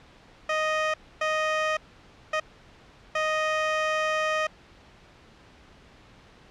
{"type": "tone bursts at uneven times", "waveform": "15% pulse", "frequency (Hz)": 622.3, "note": "D#5", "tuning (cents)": 0, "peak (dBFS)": -17, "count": 4, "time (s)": [[0.49, 0.94], [1.21, 1.77], [2.33, 2.4], [3.15, 4.47]], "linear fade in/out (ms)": 5, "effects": ["pink hiss -53 dBFS RMS until 6.5 s", "low-pass 4000 Hz 12 dB/octave"]}